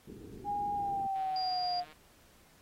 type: low-pass noise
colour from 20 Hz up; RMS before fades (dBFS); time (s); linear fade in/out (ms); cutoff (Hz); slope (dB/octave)
white; -48; 0.07-1.07; 5; 450; 96
type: tone with pitch glide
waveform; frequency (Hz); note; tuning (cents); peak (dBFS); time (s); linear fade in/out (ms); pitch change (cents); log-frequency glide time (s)
sine; 817 to 715.4; G#5 to F5; -29 to +41; -31; 0.44-1.85; 50; -230; 0.73-1.74
type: click train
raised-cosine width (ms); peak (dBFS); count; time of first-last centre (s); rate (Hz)
0.3; -39; 119; 1.16-1.926; 154
type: tone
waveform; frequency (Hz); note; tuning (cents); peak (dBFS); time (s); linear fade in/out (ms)
sine; 4810; D8; +41; -36; 1.36-1.8; 2
effects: pink hiss -63 dBFS RMS until 2.61 s + AAC 48 kbps